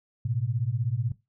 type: beating tone pair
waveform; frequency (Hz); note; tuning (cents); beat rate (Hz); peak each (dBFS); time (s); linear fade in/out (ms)
sine; 110 / 126; A2 / B2; 0 / +35; 16; -28; 0.25-1.12; 5
effects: noise-tail reverb RT60 0.2 s tail -17 dB re dry